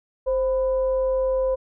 sine tone with frequency modulation, 523.3 Hz, C5, in tune, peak -19 dBFS, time 0.26-1.56 s, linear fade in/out 20 ms, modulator 475 Hz, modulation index 0.32, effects none

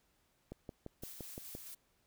click train, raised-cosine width 2 ms, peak -31 dBFS, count 7, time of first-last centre 0.52-1.551 s, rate 5.82 Hz
blue noise with tremolo, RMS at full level -49 dBFS, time 1.02-1.75 s, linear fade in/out 10 ms, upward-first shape square, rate 4.7 Hz, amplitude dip 25%
effects pink hiss -75 dBFS RMS until 2.06 s

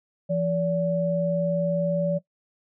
sine tone pair together, 170 / 575.1 Hz, F3 / D5, -46 / -36 cents, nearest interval octave + major sixth, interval 2110 cents, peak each -25 / -23 dBFS, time 0.29-2.19 s, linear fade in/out 20 ms, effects noise-tail reverb RT60 0.1 s tail -17 dB re dry

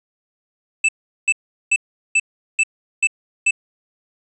square tone bursts, 2637 Hz, E7, in tune, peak -13 dBFS, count 7, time 0.84-3.509 s, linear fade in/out 5 ms, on 47 ms, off 390 ms, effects resampled to 24000 Hz

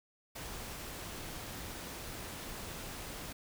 pink noise, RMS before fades -44 dBFS, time 0.35-3.33 s, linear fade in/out 10 ms, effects none

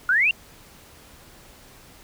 sine exponential sweep, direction up, 1396.9 to 2828 Hz, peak -16 dBFS, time 0.09-0.31 s, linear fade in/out 2 ms, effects pink hiss -49 dBFS RMS until 2.03 s

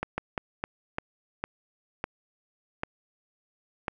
slowing click train, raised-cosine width 0.5 ms, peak -14 dBFS, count 9, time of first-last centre 0.03-3.882 s, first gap 150 ms, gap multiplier 1.32, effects none

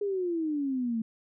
sine exponential sweep, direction down, 415.3 to 220 Hz, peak -27 dBFS, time 0.01-1.02 s, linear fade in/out 5 ms, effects none

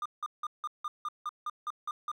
triangle tone bursts, 1209 Hz, D6, 50 cents sharp, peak -30 dBFS, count 11, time 0.02-2.116 s, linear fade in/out 2 ms, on 36 ms, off 170 ms, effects none

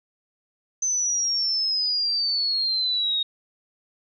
sine exponential sweep, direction down, 6170 to 3729 Hz, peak -21 dBFS, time 0.82-3.23 s, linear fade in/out 5 ms, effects none

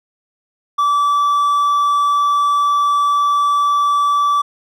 triangle tone, 1157 Hz, D6, 26 cents flat, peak -10 dBFS, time 0.78-4.42 s, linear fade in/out 10 ms, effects none

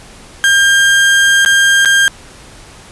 35% pulse tone with dropouts, 1600 Hz, G6, 35 cents sharp, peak -5 dBFS, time 0.44-2.08 s, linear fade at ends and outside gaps 0 ms, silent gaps 1.449-1.46 / 1.849-1.857 s, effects pink hiss -37 dBFS RMS until 2.91 s + resampled to 24000 Hz

